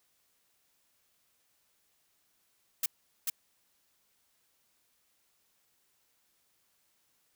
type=noise with echo; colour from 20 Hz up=blue; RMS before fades=-29 dBFS; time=2.83-2.86 s; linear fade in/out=5 ms; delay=440 ms; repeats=1; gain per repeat=-2 dB; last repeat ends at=3.3 s; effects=white hiss -73 dBFS RMS until 7.35 s